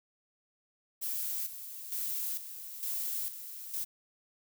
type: noise with tremolo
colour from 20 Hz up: violet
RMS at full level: -35 dBFS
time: 1.01-3.85 s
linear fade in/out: 20 ms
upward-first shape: square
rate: 1.1 Hz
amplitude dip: 65%
effects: none